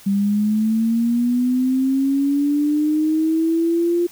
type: linear sweep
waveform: sine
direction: up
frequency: 196 to 349.2 Hz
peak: -15 dBFS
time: 0.06-4.07 s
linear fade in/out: 10 ms
effects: white hiss -45 dBFS RMS until 4.11 s